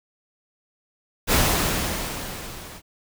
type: noise with level ramp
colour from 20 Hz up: pink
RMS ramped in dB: -17 to -41 dBFS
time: 1.27-2.82 s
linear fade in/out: 50 ms
effects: none